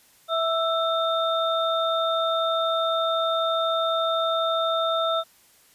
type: tone cluster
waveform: sine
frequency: 656 / 1323 / 3632 Hz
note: E5 / E6 / A#7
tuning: -9 / +6 / -46 cents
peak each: -24 / -25 / -29 dBFS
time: 0.28-5.24 s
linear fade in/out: 50 ms
effects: white hiss -57 dBFS RMS until 5.74 s + resampled to 32000 Hz